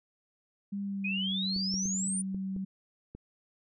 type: tone with pitch glide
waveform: sine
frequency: 200 to 191.63 Hz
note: G3 to G3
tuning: +35 to -39 cents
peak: -32 dBFS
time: 0.72-2.65 s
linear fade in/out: 10 ms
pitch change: -74 cents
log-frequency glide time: 0.82-1.25 s
type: exponential sweep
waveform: sine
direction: up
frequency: 2439 to 9480 Hz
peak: -31 dBFS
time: 1.04-2.22 s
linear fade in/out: 10 ms
type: clicks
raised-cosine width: 3 ms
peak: -31 dBFS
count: 6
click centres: 1.563 / 1.741 / 1.856 / 2.346 / 2.564 / 3.15 s
effects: none